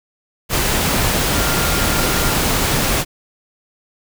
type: tone in noise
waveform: sine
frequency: 1396.9 Hz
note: F6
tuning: in tune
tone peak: -26 dBFS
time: 1.32-2.35 s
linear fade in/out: 50 ms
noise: pink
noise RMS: -17 dBFS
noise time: 0.49-3.05 s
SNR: -12 dB
effects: none